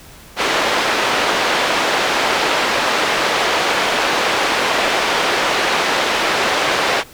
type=band-pass noise; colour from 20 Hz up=pink; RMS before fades=-17 dBFS; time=0.36-7.04 s; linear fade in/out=50 ms; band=470 to 3800 Hz; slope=12 dB/octave; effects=pink hiss -41 dBFS RMS until 7.13 s